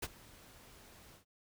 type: noise with ADSR envelope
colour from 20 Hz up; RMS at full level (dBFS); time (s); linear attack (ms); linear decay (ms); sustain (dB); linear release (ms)
pink; -36; 0.02-1.25; 12; 40; -22; 110
effects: none